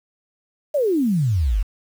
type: exponential sweep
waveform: sine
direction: down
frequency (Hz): 622.3 to 41.57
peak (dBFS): -16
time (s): 0.74-1.63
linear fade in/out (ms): 10
effects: 7-bit